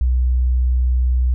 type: tone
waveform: sine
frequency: 62.4 Hz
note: B1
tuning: 19 cents sharp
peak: -13 dBFS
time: 0.01-1.34 s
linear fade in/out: 0 ms
effects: none